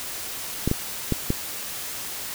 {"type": "clicks", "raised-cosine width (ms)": 3, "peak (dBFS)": -8, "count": 4, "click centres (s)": [0.676, 0.714, 1.123, 1.304], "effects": ["white hiss -33 dBFS RMS until 2.34 s"]}